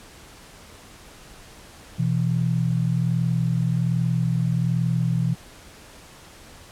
sine tone pair together, 125.5 / 166.75 Hz, B2 / E3, +28 / +20 cents, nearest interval perfect fourth, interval 492 cents, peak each -22 dBFS, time 1.98-5.35 s, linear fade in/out 20 ms, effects pink hiss -46 dBFS RMS until 6.71 s + low-pass 11000 Hz 12 dB/octave

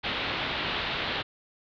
white low-pass noise, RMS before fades -31 dBFS, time 0.03-1.23 s, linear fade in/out 20 ms, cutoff 3900 Hz, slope 48 dB/octave, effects none

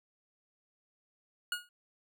25% pulse tone with exponential decay, 1443 Hz, F#6, 44 cents flat, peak -25 dBFS, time 1.52-1.69 s, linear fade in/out 2 ms, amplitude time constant 36 ms, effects none

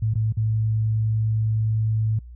sine tone with dropouts, 109.8 Hz, A2, 3 cents flat, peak -19 dBFS, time 0.02-2.19 s, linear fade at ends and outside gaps 5 ms, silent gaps 0.139-0.154 / 0.324-0.37 s, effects noise-tail reverb RT60 0.1 s tail -26 dB re dry + added 60 Hz sine -38 dBFS peak until 2.35 s

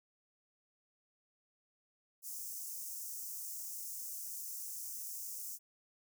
white high-pass noise, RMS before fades -44 dBFS, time 2.22-5.59 s, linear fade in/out 50 ms, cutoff 5600 Hz, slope 48 dB/octave, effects none

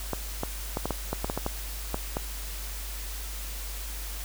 clicks, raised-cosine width 1 ms, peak -14 dBFS, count 12, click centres 0.133 / 0.434 / 0.771 / 0.856 / 0.907 / 1.13 / 1.245 / 1.299 / 1.376 / 1.464 / 1.944 / 2.169 s, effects added 50 Hz sine -35 dBFS peak until 4.24 s + white hiss -40 dBFS RMS until 4.24 s

